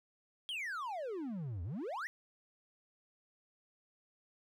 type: exponential two-way sweep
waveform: triangle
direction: down then up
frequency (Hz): 3322 to 80 to 2000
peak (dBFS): -36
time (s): 0.49-2.07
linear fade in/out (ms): 0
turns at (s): 1.63
effects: none